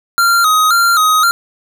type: tone with vibrato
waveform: square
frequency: 1318.5 Hz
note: E6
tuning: in tune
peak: -9 dBFS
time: 0.18-1.31 s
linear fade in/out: 0 ms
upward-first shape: square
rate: 1.9 Hz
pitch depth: 83 cents each way
effects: none